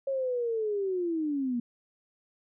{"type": "linear sweep", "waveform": "sine", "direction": "down", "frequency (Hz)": [550, 233.1], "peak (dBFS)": -27, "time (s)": [0.07, 1.6], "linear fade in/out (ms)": 5, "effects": []}